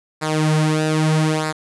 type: tone with flanger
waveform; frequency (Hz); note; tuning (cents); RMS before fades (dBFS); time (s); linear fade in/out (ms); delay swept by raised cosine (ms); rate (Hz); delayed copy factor
sawtooth; 155.56; D#3; 0; -18; 0.21-1.53; 20; 0.32 to 5.52; 0.79; -0.7
effects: resampled to 24000 Hz + 8-bit